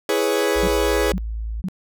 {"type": "chord", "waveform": "40% pulse", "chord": "C# minor seventh", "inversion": "first", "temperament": "equal", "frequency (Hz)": [329.6, 415.3, 493.9, 554.4], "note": ["E4", "G#4", "B4", "C#5"], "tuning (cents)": [0, 0, 0, 0], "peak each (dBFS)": [-25, -20, -23, -24], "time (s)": [0.09, 1.12], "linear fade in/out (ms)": 2}
{"type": "tone", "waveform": "sine", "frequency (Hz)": 55, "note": "A1", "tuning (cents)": 0, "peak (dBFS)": -24, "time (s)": [0.55, 1.62], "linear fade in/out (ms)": 20}
{"type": "tone bursts", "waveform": "sine", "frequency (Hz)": 185.5, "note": "F#3", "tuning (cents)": 5, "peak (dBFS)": -22, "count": 3, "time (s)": [0.63, 1.685], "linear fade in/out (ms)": 0, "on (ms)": 45, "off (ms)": 460}
{"effects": []}